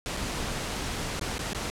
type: noise with dropouts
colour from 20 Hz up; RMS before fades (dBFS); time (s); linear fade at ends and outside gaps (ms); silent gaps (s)
pink; -32; 0.06-1.7; 0; 0.167-0.171 / 1.195-1.212 / 1.382-1.392 / 1.532-1.548
effects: low-pass 9000 Hz 12 dB/octave